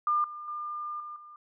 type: tone with level steps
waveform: sine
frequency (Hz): 1202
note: D6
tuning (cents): +40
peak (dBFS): -23 / -38 / -33 / -38 / -46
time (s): 0.07-1.36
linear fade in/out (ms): 2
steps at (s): 0.24 / 0.48 / 1 / 1.16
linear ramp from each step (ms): 2
effects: none